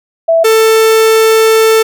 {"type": "tone pair in turn", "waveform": ["sine", "45% pulse"], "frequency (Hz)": [659.3, 443.7], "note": ["E5", "A4"], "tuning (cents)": [0, 14], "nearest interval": "perfect fifth", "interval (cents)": 686, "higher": "first", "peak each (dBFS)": -5, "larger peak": "neither", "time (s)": [[0.28, 0.44], [0.44, 1.83]], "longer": "second", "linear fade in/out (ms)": 10, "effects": []}